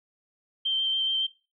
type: tone with vibrato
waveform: sine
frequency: 3136 Hz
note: G7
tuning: in tune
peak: -23 dBFS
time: 0.65-1.27 s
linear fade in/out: 10 ms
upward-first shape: square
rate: 7.1 Hz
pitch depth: 10 cents each way
effects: noise-tail reverb RT60 0.3 s tail -19 dB re dry